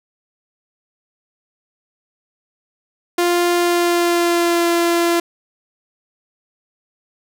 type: tone with pitch glide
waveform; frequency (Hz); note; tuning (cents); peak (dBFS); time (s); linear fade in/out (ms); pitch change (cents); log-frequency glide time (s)
sawtooth; 349.2 to 341.6; F4 to F4; 0 to -38; -10; 3.18-5.2; 5; -38; 3.55-4.68
effects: none